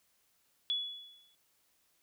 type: tone with exponential decay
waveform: sine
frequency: 3400 Hz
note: G#7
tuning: 40 cents sharp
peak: -28 dBFS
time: 0.7-1.35 s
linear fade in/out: 0 ms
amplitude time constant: 140 ms
effects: white hiss -73 dBFS RMS until 2.02 s